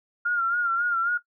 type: tone with vibrato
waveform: sine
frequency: 1396.9 Hz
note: F6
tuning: in tune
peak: -21 dBFS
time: 0.25-1.18 s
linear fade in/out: 10 ms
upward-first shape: sine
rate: 3.7 Hz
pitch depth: 61 cents each way
effects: noise-tail reverb RT60 0.1 s tail -17 dB re dry